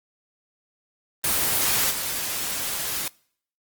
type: noise with level steps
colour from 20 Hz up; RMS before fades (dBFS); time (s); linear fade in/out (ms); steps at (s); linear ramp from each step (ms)
white; -22 / -28; 1.24-3.08; 2; 1.9; 10
effects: noise-tail reverb RT60 0.6 s tail -25 dB re dry + Opus 24 kbps